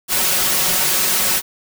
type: noise with comb filter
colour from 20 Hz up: white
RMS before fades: -17 dBFS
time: 0.08-1.42 s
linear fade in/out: 50 ms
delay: 5.4 ms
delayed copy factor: +0.75
effects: none